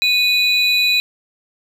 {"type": "tone pair together", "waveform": "triangle", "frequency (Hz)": [2488, 3954], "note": ["D#7", "B7"], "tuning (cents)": [-1, 1], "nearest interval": "minor sixth", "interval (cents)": 802, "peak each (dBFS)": -14, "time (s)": [0.02, 1], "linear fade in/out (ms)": 0, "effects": []}